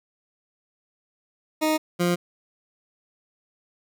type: tone pair in turn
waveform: 20% pulse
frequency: 311.1 / 175.36 Hz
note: D#4 / F3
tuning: 0 / +7 cents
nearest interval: minor seventh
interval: 993 cents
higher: first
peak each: -15 dBFS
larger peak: neither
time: 1.61-1.78 / 1.99-2.16 s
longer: neither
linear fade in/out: 20 ms
effects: none